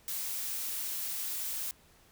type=noise; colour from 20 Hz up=blue; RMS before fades=-36 dBFS; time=0.08-1.71 s; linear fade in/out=0 ms; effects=pink hiss -62 dBFS RMS until 2.11 s